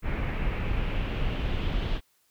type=noise with low-pass filter sweep; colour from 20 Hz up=brown; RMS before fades=-28 dBFS; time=0.02-2.01 s; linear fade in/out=50 ms; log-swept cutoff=2200 to 3400 Hz; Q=3.1; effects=white hiss -68 dBFS RMS until 2.3 s